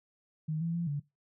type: tone with pitch steps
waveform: sine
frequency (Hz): 155.8 / 167 / 170.7 / 144.3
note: D#3 / E3 / F3 / D3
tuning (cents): +3 / +23 / -39 / -30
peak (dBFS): -30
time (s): 0.48-1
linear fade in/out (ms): 10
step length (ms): 130
effects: noise-tail reverb RT60 0.2 s tail -20 dB re dry